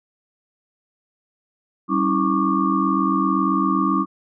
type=tone cluster; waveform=sine; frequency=193.7 / 274.4 / 322 / 1111 / 1189 Hz; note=G3 / C#4 / E4 / C#6 / D6; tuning=-20 / -17 / -41 / +4 / +21 cents; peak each=-23 dBFS; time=1.88-4.06 s; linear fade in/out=50 ms; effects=none